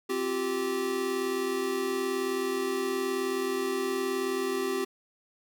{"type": "chord", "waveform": "square", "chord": "C suspended fourth", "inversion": "none", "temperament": "equal with one note detuned", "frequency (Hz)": [261.6, 349.2, 388.2], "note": ["C4", "F4", "G4"], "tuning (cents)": [0, 0, -17], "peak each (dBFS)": [-36, -36, -30], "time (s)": [0.09, 4.85], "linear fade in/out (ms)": 10, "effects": []}